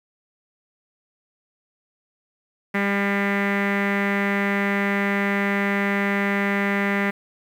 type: tone with low-pass filter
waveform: sawtooth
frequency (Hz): 200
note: G3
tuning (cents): +35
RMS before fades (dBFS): -22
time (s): 2.74-7.11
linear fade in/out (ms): 10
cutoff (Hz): 2000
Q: 5.6
effects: 8-bit